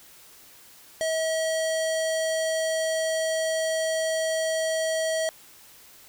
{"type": "tone with low-pass filter", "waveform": "square", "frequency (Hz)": 642, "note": "E5", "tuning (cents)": -46, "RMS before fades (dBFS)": -26, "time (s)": [1.01, 5.29], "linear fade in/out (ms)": 0, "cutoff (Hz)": 8500, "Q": 1.9, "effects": ["white hiss -51 dBFS RMS until 6.08 s"]}